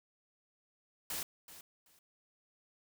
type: noise with echo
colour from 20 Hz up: white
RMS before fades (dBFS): -39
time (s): 1.1-1.23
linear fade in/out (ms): 2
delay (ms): 380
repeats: 2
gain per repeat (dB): -14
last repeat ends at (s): 1.99
effects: none